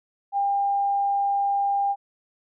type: tone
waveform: sine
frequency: 800 Hz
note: G5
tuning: 35 cents sharp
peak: -20 dBFS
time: 0.32-1.96 s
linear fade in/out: 50 ms
effects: none